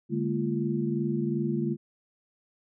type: tone cluster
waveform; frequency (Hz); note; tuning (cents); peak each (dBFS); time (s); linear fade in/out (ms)
sine; 146.2 / 206.2 / 228.9 / 345.1; D3 / G#3 / A#3 / F4; -7 / -12 / -31 / -21; -31; 0.09-1.77; 50
effects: none